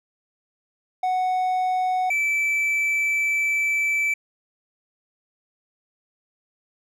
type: tone pair in turn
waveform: triangle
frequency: 740 / 2318 Hz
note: F#5 / D7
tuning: 0 / -23 cents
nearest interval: octave + minor sixth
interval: 1977 cents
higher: second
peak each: -18 dBFS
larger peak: neither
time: 1.03-2.1 / 2.1-4.14 s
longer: second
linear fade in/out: 5 ms
effects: none